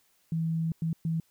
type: tone bursts at uneven times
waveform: sine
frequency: 163 Hz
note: E3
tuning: 19 cents flat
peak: -26 dBFS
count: 3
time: 0.32-0.72 / 0.82-0.93 / 1.05-1.2 s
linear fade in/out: 2 ms
effects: white hiss -68 dBFS RMS until 1.3 s